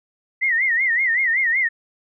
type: tone with vibrato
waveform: sine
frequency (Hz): 1975.5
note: B6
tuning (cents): 0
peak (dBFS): -16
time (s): 0.41-1.69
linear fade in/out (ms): 20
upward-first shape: sine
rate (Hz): 5.3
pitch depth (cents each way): 150
effects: none